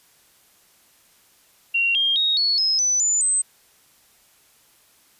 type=tone with pitch steps; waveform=sine; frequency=2751 / 3215 / 3758 / 4392 / 5134 / 6000 / 7013 / 8196 Hz; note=F7 / G7 / A#7 / C#8 / E8 / F#8 / A8 / C9; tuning=-27 / +43 / +13 / -17 / -47 / +23 / -7 / -37 cents; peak=-17 dBFS; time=1.74-3.42 s; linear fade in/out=10 ms; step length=210 ms; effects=white hiss -57 dBFS RMS until 5.19 s + resampled to 32000 Hz